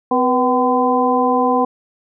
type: harmonic tone with a mistuned harmonic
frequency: 254.4 Hz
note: C4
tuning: 48 cents flat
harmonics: 1 / 2 / 3 / 4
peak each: -18 / -18 / -18 / -18 dBFS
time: 0.11-1.65 s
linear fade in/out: 5 ms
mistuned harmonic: 2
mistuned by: -65 cents
effects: none